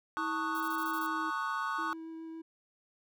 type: chord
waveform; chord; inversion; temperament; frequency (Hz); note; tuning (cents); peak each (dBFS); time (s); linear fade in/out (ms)
triangle; D# half-diminished seventh; second; equal with one note detuned; 892.3 / 1108.7 / 1244.5 / 1480; A5 / C#6 / D#6 / F#6; +24 / 0 / 0 / 0; -38 / -34 / -36 / -36; 0.17-1.93; 0
type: tone with pitch glide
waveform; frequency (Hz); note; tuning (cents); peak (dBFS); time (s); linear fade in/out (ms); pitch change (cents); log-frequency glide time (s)
sine; 322.2 to 319.8; E4 to D#4; -39 to +48; -38; 0.17-1.31; 20; -13; 0.96-1.05
type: noise bursts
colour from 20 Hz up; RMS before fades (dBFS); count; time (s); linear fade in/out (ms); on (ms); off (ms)
violet; -46; 7; 0.55-1.064; 0; 52; 25
type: tone with vibrato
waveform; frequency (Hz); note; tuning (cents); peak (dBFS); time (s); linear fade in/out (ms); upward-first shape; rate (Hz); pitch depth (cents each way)
triangle; 324.8; E4; -26; -39; 1.78-2.42; 10; triangle; 7.2; 9
effects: none